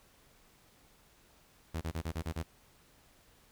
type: tone bursts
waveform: sawtooth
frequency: 81.5 Hz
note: E2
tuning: 19 cents flat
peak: -30 dBFS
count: 7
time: 1.74-2.429 s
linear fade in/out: 10 ms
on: 71 ms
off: 32 ms
effects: pink hiss -64 dBFS RMS until 3.51 s